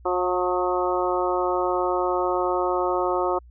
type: harmonic tone with a mistuned harmonic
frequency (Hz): 180.3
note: F#3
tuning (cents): -45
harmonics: 2 / 3 / 4 / 5 / 6 / 7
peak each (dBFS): -25 / -27 / -28 / -29 / -30 / -30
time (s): 0.05-3.39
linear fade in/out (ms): 10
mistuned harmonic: 6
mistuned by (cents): +18
effects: added 60 Hz sine -45 dBFS peak until 3.5 s